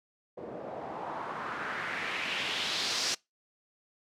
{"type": "noise with low-pass filter sweep", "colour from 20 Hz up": "white", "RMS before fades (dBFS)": -35, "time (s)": [0.37, 3.15], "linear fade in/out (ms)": 10, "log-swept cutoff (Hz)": [480, 5600], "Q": 2.2, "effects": ["noise-tail reverb RT60 0.2 s tail -24 dB re dry", "high-pass 150 Hz 12 dB/octave"]}